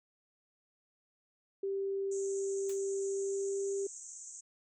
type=tone with pitch glide; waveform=sine; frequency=392 to 394.7 Hz; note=G4 to G4; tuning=0 to +12 cents; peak=-32 dBFS; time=1.63-3.87 s; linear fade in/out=5 ms; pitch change=+12 cents; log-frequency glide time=3.06-3.67 s
type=band-pass noise; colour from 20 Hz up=pink; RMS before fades=-48 dBFS; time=2.11-4.41 s; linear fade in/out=10 ms; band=6200 to 8100 Hz; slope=96 dB/octave
type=noise with exponential decay; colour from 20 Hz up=white; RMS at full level=-46 dBFS; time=2.69-2.81 s; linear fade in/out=5 ms; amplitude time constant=26 ms
effects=none